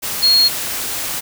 sine tone in noise, 4290 Hz, C8, 42 cents sharp, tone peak -9 dBFS, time 0.22-0.49 s, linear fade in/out 20 ms, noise white, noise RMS -23 dBFS, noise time 0.02-1.21 s, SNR +11 dB, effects none

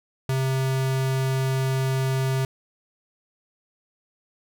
square tone, 132.5 Hz, C3, 22 cents sharp, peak -22 dBFS, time 0.29-2.45 s, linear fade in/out 2 ms, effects none

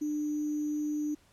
sine tone with sample-and-hold, 299.1 Hz, D4, 32 cents sharp, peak -29 dBFS, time 0.01-1.15 s, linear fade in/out 10 ms, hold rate 6300 Hz, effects pink hiss -64 dBFS RMS until 1.32 s + low-pass 11000 Hz 12 dB/octave

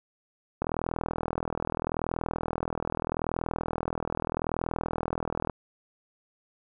click train, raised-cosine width 1 ms, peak -15 dBFS, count 200, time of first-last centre 0.62-5.497 s, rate 40.8 Hz, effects none

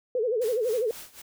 sine tone with vibrato, 466.2 Hz, A#4, in tune, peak -23 dBFS, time 0.15-0.91 s, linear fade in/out 2 ms, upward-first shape sine, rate 12 Hz, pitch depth 170 cents each way
white noise with tremolo, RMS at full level -41 dBFS, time 0.41-1.22 s, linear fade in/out 10 ms, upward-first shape sine, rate 3.9 Hz, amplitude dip 85%
effects none

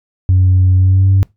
sine tone with pitch glide, 92.5 to 96.37 Hz, F#2 to G2, 0 to -29 cents, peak -5 dBFS, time 0.29-1.23 s, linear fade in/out 0 ms, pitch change +71 cents, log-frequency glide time 0.76-1.1 s, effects noise-tail reverb RT60 0.2 s tail -23 dB re dry + tanh soft clip ceiling -4 dBFS

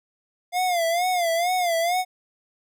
square tone with vibrato, 698.5 Hz, F5, in tune, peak -21 dBFS, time 0.52-2.05 s, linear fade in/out 50 ms, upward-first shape sine, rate 2.2 Hz, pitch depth 100 cents each way, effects none

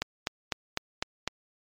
click train, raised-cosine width 0.2 ms, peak -10 dBFS, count 6, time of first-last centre 0.02-1.276 s, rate 3.98 Hz, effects MP3 96 kbps

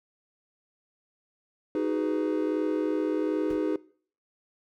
triangle chord, G# minor seventh, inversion second, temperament just, 311.5 / 373.8 / 415.3 / 498.4 Hz, D#4 / F#4 / G#4 / B4, +2 / +18 / 0 / +16 cents, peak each -26 / -31 / -29 / -31 dBFS, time 1.75-3.76 s, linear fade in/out 2 ms
brown noise with exponential decay, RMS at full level -33 dBFS, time 3.5-3.62 s, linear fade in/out 2 ms, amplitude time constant 26 ms
effects noise-tail reverb RT60 0.5 s tail -22 dB re dry

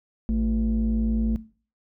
sine tone pair together, 55.74 / 222.5 Hz, A1 / A3, +23 / +20 cents, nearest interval 2 octaves, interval 2397 cents, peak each -22 dBFS, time 0.29-1.36 s, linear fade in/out 0 ms, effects noise-tail reverb RT60 0.4 s tail -18 dB re dry + tanh soft clip ceiling -17 dBFS

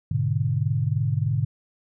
sine chord, G# diminished, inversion none, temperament equal, 103.83 / 123.47 / 146.83 Hz, G#2 / B2 / D3, 0 / 0 / 0 cents, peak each -25 dBFS, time 0.11-1.45 s, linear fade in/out 5 ms, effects none

